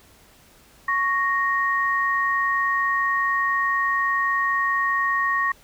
sine tone pair together, 1108.8 / 1864.7 Hz, C#6 / A#6, 0 / 0 cents, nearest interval major sixth, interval 900 cents, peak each -22 dBFS, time 0.88-5.52 s, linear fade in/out 5 ms, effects pink hiss -53 dBFS RMS until 5.63 s

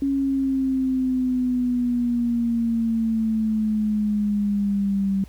sine exponential sweep, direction down, 276.9 to 193.7 Hz, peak -19 dBFS, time 0.02-5.24 s, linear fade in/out 2 ms, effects added 60 Hz sine -41 dBFS peak until 5.28 s + pink hiss -54 dBFS RMS until 5.28 s

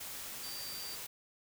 sine tone in noise, 4677 Hz, D8, 8 cents flat, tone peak -44 dBFS, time 0.43-0.96 s, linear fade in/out 10 ms, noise white, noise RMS -44 dBFS, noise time 0-1.07 s, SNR -3 dB, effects none

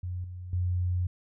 sine tone with level steps, 89.9 Hz, F#2, 49 cents flat, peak -31 / -37 / -25 dBFS, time 0.03-1.07 s, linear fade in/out 5 ms, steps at 0.24 / 0.53 s, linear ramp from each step 2 ms, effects none

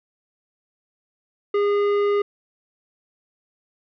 sine tone with tanh clipping, 408.3 Hz, G#4, 29 cents flat, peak -19 dBFS, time 1.54-2.22 s, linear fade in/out 5 ms, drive 12 dB, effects none

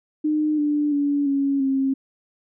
sine tone with pitch steps, 304.7 / 295.3 / 286.3 / 277.5 / 269 Hz, D#4 / D4 / D4 / C#4 / C4, -36 / +10 / -44 / +2 / +48 cents, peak -18 dBFS, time 0.24-1.94 s, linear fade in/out 10 ms, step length 340 ms, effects none

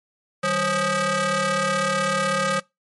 sawtooth ring-modulated tone, 349.2 Hz, F4, in tune, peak -13 dBFS, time 0.43-2.6 s, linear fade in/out 10 ms, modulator 891 Hz, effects noise-tail reverb RT60 0.2 s tail -23 dB re dry + MP3 48 kbps

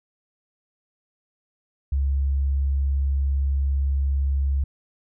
sine tone, 68.8 Hz, C#2, 12 cents flat, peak -19 dBFS, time 1.92-4.64 s, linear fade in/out 5 ms, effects none

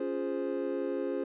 triangle chord, Db major seventh, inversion none, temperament equal, 277.2 / 349.2 / 415.3 / 523.3 Hz, Db4 / F4 / Ab4 / C5, 0 / 0 / 0 / 0 cents, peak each -34 dBFS, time 0-1.24 s, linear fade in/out 5 ms, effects resampled to 8000 Hz

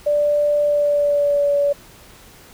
sine tone with pitch glide, 587.3 to 571.9 Hz, D5 to D5, 0 to -46 cents, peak -14 dBFS, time 0.06-1.73 s, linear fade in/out 10 ms, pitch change -46 cents, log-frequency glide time 0.61-1.54 s, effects pink hiss -45 dBFS RMS until 2.53 s

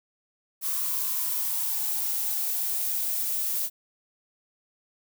violet noise with high-pass filter sweep, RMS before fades -28 dBFS, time 0.61-3.7 s, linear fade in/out 50 ms, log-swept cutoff 1100 to 600 Hz, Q 9.3, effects none

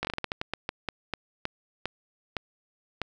slowing click train, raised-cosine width 0.3 ms, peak -13 dBFS, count 17, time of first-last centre 0.03-3.017 s, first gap 18 ms, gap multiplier 1.27, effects none

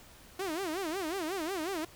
sawtooth tone with vibrato, 349.2 Hz, F4, in tune, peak -29 dBFS, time 0.39-1.85 s, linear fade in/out 5 ms, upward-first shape sine, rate 5.5 Hz, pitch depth 230 cents each way, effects pink hiss -55 dBFS RMS until 1.95 s

